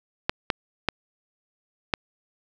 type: clicks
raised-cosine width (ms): 0.3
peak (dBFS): -5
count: 4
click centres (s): 0.295 / 0.502 / 0.887 / 1.938
effects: none